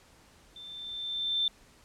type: tone with level ramp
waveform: sine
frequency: 3559 Hz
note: A7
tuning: 19 cents sharp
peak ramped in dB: -44 to -24 dBFS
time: 0.56-1.48 s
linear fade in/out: 2 ms
effects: pink hiss -59 dBFS RMS until 1.84 s + low-pass 10000 Hz 12 dB/octave